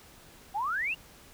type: exponential sweep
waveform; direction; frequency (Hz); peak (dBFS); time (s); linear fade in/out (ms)
sine; up; 766 to 2896; -28; 0.54-0.95; 20
effects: pink hiss -54 dBFS RMS until 1.33 s